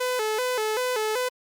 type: tone with vibrato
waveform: sawtooth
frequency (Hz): 466.2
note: A#4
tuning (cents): 0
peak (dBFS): -20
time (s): 0-1.29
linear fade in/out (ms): 10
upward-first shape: square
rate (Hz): 2.6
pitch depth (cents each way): 130
effects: Opus 48 kbps